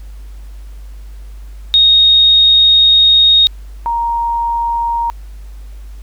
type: tone pair in turn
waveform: sine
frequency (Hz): 3729 / 934.9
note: A#7 / A#5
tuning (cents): 0 / +5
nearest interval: 2 octaves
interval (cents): 2395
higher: first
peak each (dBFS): -5 / -13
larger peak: first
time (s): 1.74-3.47 / 3.86-5.1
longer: first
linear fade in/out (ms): 0
effects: added 50 Hz sine -28 dBFS peak until 6.02 s + pink hiss -49 dBFS RMS until 6.02 s